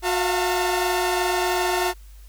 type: tone cluster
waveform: sawtooth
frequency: 363 / 678 / 703 / 901 Hz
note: F#4 / E5 / F5 / A5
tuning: -33 / +49 / +11 / +41 cents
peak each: -19 / -26 / -26 / -22 dBFS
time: 0.02-1.94 s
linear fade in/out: 50 ms
effects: added 50 Hz sine -41 dBFS peak until 2.28 s + white hiss -56 dBFS RMS until 2.28 s